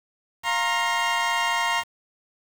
20% pulse chord, F suspended fourth, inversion none, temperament equal with one note detuned, 698.5 / 932.3 / 1069.7 Hz, F5 / Bb5 / C6, 0 / 0 / +38 cents, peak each -25 / -19 / -22 dBFS, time 0.43-1.84 s, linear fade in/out 50 ms, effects low-pass 7000 Hz 12 dB/octave + 7-bit

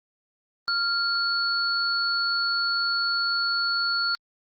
sine tone pair together, 1391 / 4416 Hz, F6 / C#8, -7 / -7 cents, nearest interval octave + minor sixth, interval 2000 cents, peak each -25 dBFS, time 0.68-4.15 s, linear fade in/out 0 ms, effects Opus 24 kbps

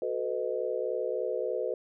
sine chord, B dominant seventh, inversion second, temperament equal with one note detuned, 370 / 440 / 503.4 / 622.3 Hz, F#4 / A4 / B4 / D#5, 0 / 0 / +33 / 0 cents, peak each -36 / -34 / -32 / -36 dBFS, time 0.02-1.74 s, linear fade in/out 2 ms, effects none

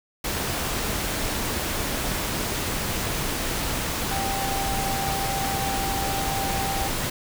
sine tone in noise, 784 Hz, G5, in tune, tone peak -28 dBFS, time 4.11-6.88 s, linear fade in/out 5 ms, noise pink, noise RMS -27 dBFS, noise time 0.24-7.1 s, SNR -4 dB, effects none

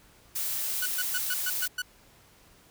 blue noise, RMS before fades -31 dBFS, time 0.35-1.68 s, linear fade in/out 10 ms
sawtooth tone bursts, 1478 Hz, F#6, 2 cents flat, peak -25 dBFS, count 7, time 0.82-1.82 s, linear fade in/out 5 ms, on 40 ms, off 120 ms
effects pink hiss -58 dBFS RMS until 2.7 s

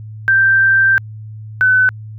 sine tone pair in turn, 1568 / 1510.7 Hz, G6 / F#6, 0 / +36 cents, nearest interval minor second, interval 64 cents, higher first, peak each -8 dBFS, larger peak neither, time 0.28-0.98 / 1.61-1.89 s, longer first, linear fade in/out 0 ms, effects added 108 Hz sine -28 dBFS peak until 2.18 s

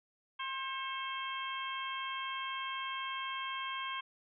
harmonic tone with a mistuned harmonic, 532 Hz, C5, 29 cents sharp, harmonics 2 / 3 / 4 / 5 / 6, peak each -39 / -45 / -45 / -47 / -43 dBFS, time 0.39-4.01 s, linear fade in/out 10 ms, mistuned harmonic 4, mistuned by +45 cents, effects none

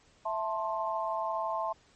sine chord, A minor, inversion second, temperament just, 660 / 880 / 1056 Hz, E5 / A5 / C6, +2 / 0 / +16 cents, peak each -34 dBFS, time 0.25-1.73 s, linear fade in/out 10 ms, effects pink hiss -63 dBFS RMS until 1.95 s + MP3 32 kbps

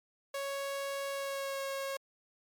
sawtooth tone with pitch glide, 554.4 to 546.1 Hz, C#5 to C#5, 0 to -26 cents, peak -31 dBFS, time 0.34-1.97 s, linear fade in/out 5 ms, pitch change -26 cents, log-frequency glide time 1.1-1.63 s, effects MP3 96 kbps

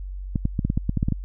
clicks, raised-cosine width 5 ms, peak -9 dBFS, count 11, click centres 0.358 / 0.454 / 0.592 / 0.65 / 0.701 / 0.775 / 0.894 / 0.973 / 1.029 / 1.085 / 1.123 s, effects added 47 Hz sine -30 dBFS peak until 1.24 s

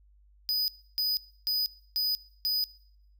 square tone bursts, 4978 Hz, D#8, in tune, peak -26 dBFS, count 5, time 0.49-2.64 s, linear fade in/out 0 ms, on 190 ms, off 300 ms, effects noise-tail reverb RT60 0.8 s tail -23 dB re dry + added 50 Hz sine -57 dBFS peak until 3.19 s

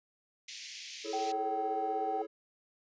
white band-pass noise, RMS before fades -46 dBFS, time 0.48-1.32 s, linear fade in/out 5 ms, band 2000 to 6500 Hz, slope 48 dB/octave
triangle chord, A major seventh, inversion second, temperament equal with one note detuned, 329.6 / 423.8 / 440 / 554.4 Hz, E4 / G#4 / A4 / C#5, 0 / +35 / 0 / 0 cents, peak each -41 / -37 / -39 / -43 dBFS, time 1.04-2.27 s, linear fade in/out 20 ms
sine tone, 770 Hz, G5, 31 cents flat, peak -32 dBFS, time 1.13-2.22 s, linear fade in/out 5 ms
effects resampled to 16000 Hz

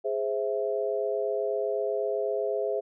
sine chord, Ab augmented, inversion none, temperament equal, 415.3 / 523.3 / 659.3 Hz, Ab4 / C5 / E5, 0 / 0 / 0 cents, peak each -29 / -31 / -31 dBFS, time 0.04-2.81 s, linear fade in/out 20 ms, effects none

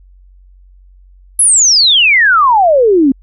sine exponential sweep, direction down, 11175 to 255.9 Hz, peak -5 dBFS, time 1.39-3.12 s, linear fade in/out 5 ms, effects added 46 Hz sine -39 dBFS peak until 3.22 s

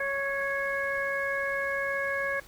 harmonic tone with a mistuned harmonic, 554.4 Hz, C#5, in tune, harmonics 1 / 2 / 3 / 4, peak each -32 / -37 / -30 / -36 dBFS, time 0-2.4 s, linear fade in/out 5 ms, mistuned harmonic 4, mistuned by -28 cents, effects pink hiss -52 dBFS RMS until 2.47 s + Opus 24 kbps

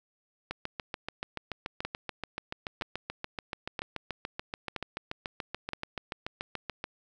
two click trains, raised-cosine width 0.3 ms, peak -18 / -17 dBFS, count 45 / 5, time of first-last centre 0.51-6.841 / 1.85-5.733 s, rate 6.95 / 1.03 Hz, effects none

